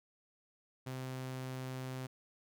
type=tone; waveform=sawtooth; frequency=129.7 Hz; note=C3; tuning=15 cents flat; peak=-36 dBFS; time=0.86-2.07 s; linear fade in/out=10 ms; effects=none